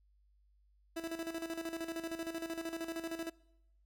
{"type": "tone with tremolo", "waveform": "30% pulse", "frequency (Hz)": 329.6, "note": "E4", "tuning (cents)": 0, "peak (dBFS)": -34, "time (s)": [0.96, 3.3], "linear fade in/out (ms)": 10, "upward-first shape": "square", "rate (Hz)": 13, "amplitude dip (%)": 65, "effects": ["noise-tail reverb RT60 0.9 s tail -24 dB re dry", "added 50 Hz sine -66 dBFS peak until 3.85 s"]}